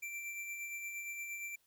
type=tone with tremolo; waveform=square; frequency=2349 Hz; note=D7; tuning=in tune; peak=-40 dBFS; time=0.02-1.56 s; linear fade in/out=10 ms; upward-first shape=sine; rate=8.6 Hz; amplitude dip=35%; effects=white hiss -74 dBFS RMS until 1.66 s